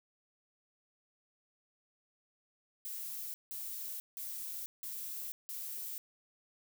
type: noise bursts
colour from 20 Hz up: violet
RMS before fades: -42 dBFS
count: 5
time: 2.85-5.98 s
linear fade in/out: 0 ms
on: 490 ms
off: 170 ms
effects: none